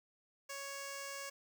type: tone with notch filter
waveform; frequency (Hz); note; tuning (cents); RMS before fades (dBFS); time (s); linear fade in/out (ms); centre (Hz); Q
5% pulse; 555; C#5; +2; -45; 0.49-1.3; 10; 3700; 1.4
effects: none